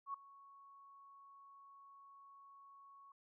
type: tone with ADSR envelope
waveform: sine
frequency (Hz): 1108.7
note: C#6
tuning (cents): 0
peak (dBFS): -38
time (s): 0.06-3.12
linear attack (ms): 80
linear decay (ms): 5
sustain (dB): -20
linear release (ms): 3
effects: none